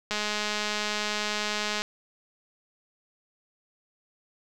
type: click train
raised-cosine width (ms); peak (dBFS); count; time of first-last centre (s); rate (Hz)
0.2; -12; 360; 0.11-1.82; 210
effects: none